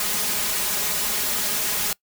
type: noise with comb filter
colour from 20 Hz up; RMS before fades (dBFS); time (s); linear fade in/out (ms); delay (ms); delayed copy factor
white; -24; 0-1.93; 2; 4.8; +0.8
effects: noise-tail reverb RT60 0.1 s tail -23 dB re dry